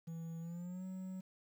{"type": "tone with pitch glide", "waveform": "triangle", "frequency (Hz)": [164.81, 187.14], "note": ["E3", "F#3"], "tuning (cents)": [0, 20], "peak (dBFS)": -40, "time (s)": [0.07, 1.21], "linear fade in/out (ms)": 10, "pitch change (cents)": 220, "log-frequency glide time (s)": [0.4, 0.85], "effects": ["11-bit"]}